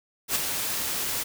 white noise with ADSR envelope, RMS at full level -23 dBFS, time 0.28-1.24 s, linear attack 72 ms, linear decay 16 ms, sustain -6 dB, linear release 17 ms, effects none

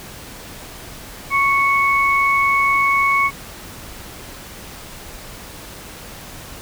sine tone pair together, 1107 / 2214 Hz, C#6 / C#7, -3 / -3 cents, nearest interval octave, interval 1200 cents, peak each -16 dBFS, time 1.3-3.31 s, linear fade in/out 50 ms, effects pink hiss -36 dBFS RMS until 6.61 s

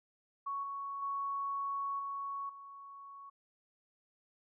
sine tone with level steps, 1112 Hz, C#6, 5 cents sharp, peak -35 / -38 / -34 / -37 / -48 dBFS, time 0.46-3.3 s, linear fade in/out 10 ms, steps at 0.63 / 1.02 / 1.99 / 2.49 s, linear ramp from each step 5 ms, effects none

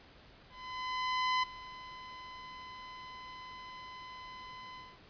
sawtooth tone with ADSR envelope, 1015 Hz, B5, 47 cents sharp, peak -24 dBFS, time 0.49-5 s, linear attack 940 ms, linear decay 10 ms, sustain -18 dB, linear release 240 ms, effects pink hiss -58 dBFS RMS until 5.09 s + resampled to 11025 Hz

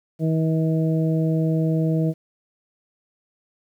harmonic tone, 160 Hz, D#3, 49 cents sharp, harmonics 1 / 2 / 3 / 4, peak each -19 / -25 / -29 / -31 dBFS, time 0.19-2.14 s, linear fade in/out 50 ms, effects 9-bit

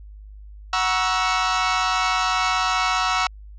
sawtooth chord, F# dominant seventh, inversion none, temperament equal with one note detuned, 740 / 949.7 / 1108.7 / 1318.5 Hz, F#5 / A#5 / C#6 / E6, 0 / +32 / 0 / 0 cents, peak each -21 / -23 / -22 / -19 dBFS, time 0.73-3.27 s, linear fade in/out 2 ms, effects added 51 Hz sine -38 dBFS peak until 3.58 s + resampled to 16000 Hz

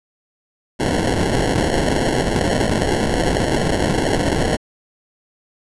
blue noise with sample-and-hold, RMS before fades -18 dBFS, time 0.79-4.57 s, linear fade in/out 20 ms, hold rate 1225 Hz, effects resampled to 24000 Hz

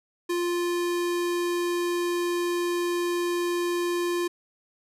square tone, 349.2 Hz, F4, in tune, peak -25 dBFS, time 0.29-4.28 s, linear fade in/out 10 ms, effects resampled to 32000 Hz

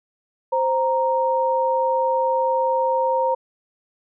sine tone pair together, 523.2 / 932.3 Hz, C5 / A#5, 0 / 0 cents, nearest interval minor seventh, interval 1000 cents, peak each -20 dBFS, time 0.52-3.35 s, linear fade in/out 10 ms, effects none

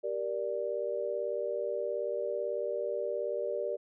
sine chord, G minor, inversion none, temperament just, 392 / 470.4 / 588 Hz, G4 / Bb4 / D5, 0 / +16 / +2 cents, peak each -37 / -35 / -34 dBFS, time 0.03-3.77 s, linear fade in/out 20 ms, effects none

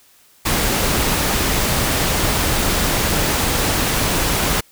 pink noise, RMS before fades -18 dBFS, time 0.45-4.61 s, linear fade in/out 10 ms, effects white hiss -52 dBFS RMS until 4.71 s

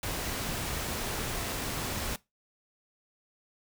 pink noise, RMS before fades -34 dBFS, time 0.03-2.16 s, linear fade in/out 2 ms, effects noise-tail reverb RT60 0.2 s tail -20 dB re dry

